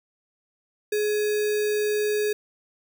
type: tone with sample-and-hold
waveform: sine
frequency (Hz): 420.9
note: G#4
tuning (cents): +23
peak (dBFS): -21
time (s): 0.92-2.33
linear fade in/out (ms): 5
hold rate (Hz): 2100
effects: none